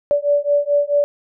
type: beating tone pair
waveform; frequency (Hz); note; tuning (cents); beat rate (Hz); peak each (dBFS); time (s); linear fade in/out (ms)
sine; 576 / 580.6; D5 / D5; -34 / -20; 4.6; -17; 0.11-1.04; 0
effects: none